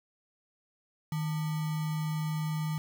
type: tone with sample-and-hold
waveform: sine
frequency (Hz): 155.56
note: D#3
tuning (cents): 0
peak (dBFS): -29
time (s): 1.12-2.78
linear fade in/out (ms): 2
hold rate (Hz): 1050
effects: none